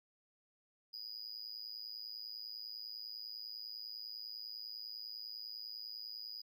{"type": "tone with amplitude modulation", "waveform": "triangle", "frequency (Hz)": 4920, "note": "D#8", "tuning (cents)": -20, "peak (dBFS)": -39, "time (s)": [0.93, 6.42], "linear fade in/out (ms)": 10, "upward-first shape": "sine", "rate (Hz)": 110, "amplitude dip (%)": 100, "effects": []}